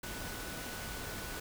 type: tone in noise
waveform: sine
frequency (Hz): 1484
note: F#6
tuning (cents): +5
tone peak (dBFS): -49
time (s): 0.03-1.4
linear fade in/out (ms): 5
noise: pink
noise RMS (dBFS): -42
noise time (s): 0.03-1.4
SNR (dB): -10
effects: none